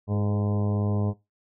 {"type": "harmonic tone with a mistuned harmonic", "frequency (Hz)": 102.8, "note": "G#2", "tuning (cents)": -17, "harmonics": [1, 2, 3, 4, 5, 6, 7, 8, 9, 10], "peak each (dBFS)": [-24, -29, -38, -35, -41, -39, -44, -46, -48, -46], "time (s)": [0.07, 1.14], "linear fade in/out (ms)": 50, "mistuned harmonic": 4, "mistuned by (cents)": 22, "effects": ["noise-tail reverb RT60 0.2 s tail -17 dB re dry"]}